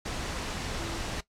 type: tone in noise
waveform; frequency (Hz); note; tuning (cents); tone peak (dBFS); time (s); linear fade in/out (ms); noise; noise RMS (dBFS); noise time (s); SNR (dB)
sine; 335; E4; +28; -40; 0.78-0.99; 10; pink; -34; 0.05-1.21; -9
effects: noise-tail reverb RT60 0.1 s tail -17 dB re dry + low-pass 7000 Hz 12 dB/octave